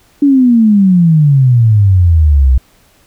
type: exponential sweep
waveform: sine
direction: down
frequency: 290.5 to 61.74 Hz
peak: -4 dBFS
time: 0.22-2.58 s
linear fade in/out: 5 ms
effects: pink hiss -49 dBFS RMS until 3.06 s